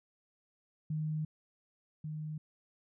sine tone pair in turn, 154.7 / 153.95 Hz, D#3 / D#3, -10 / -18 cents, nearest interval unison, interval 8 cents, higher first, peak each -32 / -37 dBFS, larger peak first, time 0.9-1.25 / 2.04-2.38 s, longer first, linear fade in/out 5 ms, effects none

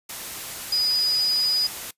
sine tone in noise, 4944 Hz, D#8, 12 cents flat, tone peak -19 dBFS, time 0.72-1.67 s, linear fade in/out 5 ms, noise white, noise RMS -34 dBFS, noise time 0.09-1.91 s, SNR +12 dB, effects noise-tail reverb RT60 0.1 s tail -20 dB re dry + resampled to 32000 Hz

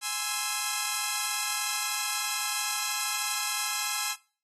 5% pulse chord, Ab augmented, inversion none, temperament equal, 830.6 / 1046.5 / 1318.5 Hz, Ab5 / C6 / E6, 0 / 0 / 0 cents, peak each -21 / -23 / -21 dBFS, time 0.01-4.16 s, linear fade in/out 50 ms, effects noise-tail reverb RT60 0.4 s tail -21 dB re dry + AAC 32 kbps

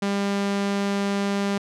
sawtooth tone, 199.8 Hz, G3, 33 cents sharp, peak -18 dBFS, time 0.02-1.58 s, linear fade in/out 5 ms, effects low-pass 7000 Hz 12 dB/octave

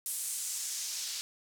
white noise with band-pass filter sweep, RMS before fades -37 dBFS, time 0.06-1.21 s, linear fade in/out 0 ms, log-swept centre 10000 to 4900 Hz, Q 1.6, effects none

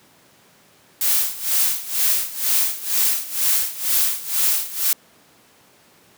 blue noise with tremolo, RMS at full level -17 dBFS, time 1.01-4.93 s, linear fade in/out 2 ms, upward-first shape sine, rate 2.1 Hz, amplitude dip 85%, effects pink hiss -53 dBFS RMS until 6.17 s + high-pass 150 Hz 12 dB/octave

